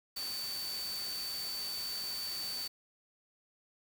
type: tone in noise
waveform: sine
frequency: 4547 Hz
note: C#8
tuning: 43 cents sharp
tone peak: -37 dBFS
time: 0.16-2.68 s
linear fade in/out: 10 ms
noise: white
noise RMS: -44 dBFS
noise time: 0.16-2.68 s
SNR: +4 dB
effects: none